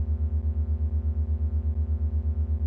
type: beating tone pair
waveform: triangle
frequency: 71.7 / 80 Hz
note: D2 / D#2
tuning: -41 / +49 cents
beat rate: 8.3 Hz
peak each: -24 / -24 dBFS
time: 0-2.66 s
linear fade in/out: 0 ms
effects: none